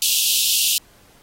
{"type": "high-pass noise", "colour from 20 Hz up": "pink", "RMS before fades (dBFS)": -19, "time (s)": [0.02, 0.78], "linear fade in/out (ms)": 0, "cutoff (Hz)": 2700, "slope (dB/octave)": 96, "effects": ["pink hiss -53 dBFS RMS until 1.22 s", "AAC 48 kbps"]}